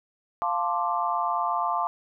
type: chord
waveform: sine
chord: D minor seventh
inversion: first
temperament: equal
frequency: 698.5 / 880 / 1046.5 / 1174.7 Hz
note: F5 / A5 / C6 / D6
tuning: 0 / 0 / 0 / 0 cents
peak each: -29 dBFS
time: 0.42-1.87 s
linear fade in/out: 0 ms
effects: none